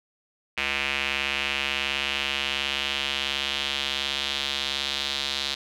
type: tone with band-pass filter sweep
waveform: square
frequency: 69.3 Hz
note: C#2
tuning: in tune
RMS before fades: -28 dBFS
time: 0.57-5.55 s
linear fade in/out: 10 ms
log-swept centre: 2500 to 3800 Hz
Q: 3.3
effects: none